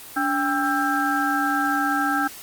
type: harmonic tone with a mistuned harmonic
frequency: 265.1 Hz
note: C4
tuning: 23 cents sharp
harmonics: 1 / 3 / 5 / 6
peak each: -25 / -25 / -25 / -25 dBFS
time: 0.16-2.28 s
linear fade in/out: 10 ms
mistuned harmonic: 1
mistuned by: +140 cents
effects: white hiss -40 dBFS RMS until 2.42 s + Opus 24 kbps